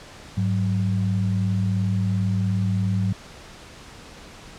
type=tone pair together; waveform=sine; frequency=103.42 / 186.3 Hz; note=G#2 / F#3; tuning=-7 / +12 cents; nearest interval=minor seventh; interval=1019 cents; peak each=-21 / -24 dBFS; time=0.37-3.13 s; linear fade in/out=5 ms; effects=pink hiss -43 dBFS RMS until 4.58 s + low-pass 7000 Hz 12 dB/octave